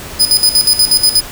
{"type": "tone with tremolo", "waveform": "sawtooth", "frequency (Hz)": 5000, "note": "D#8", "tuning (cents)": 8, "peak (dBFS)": -3, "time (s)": [0.19, 1.21], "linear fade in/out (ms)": 20, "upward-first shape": "square", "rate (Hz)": 8.3, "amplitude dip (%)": 75, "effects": ["pink hiss -28 dBFS RMS until 1.31 s"]}